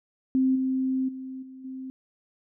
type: tone with level steps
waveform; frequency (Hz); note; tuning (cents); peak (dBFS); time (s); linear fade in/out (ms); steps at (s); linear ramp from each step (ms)
sine; 261.6; C4; 0; -19 / -23 / -34 / -41 / -34; 0.35-1.9; 0; 0.55 / 1.08 / 1.42 / 1.64; 10
effects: none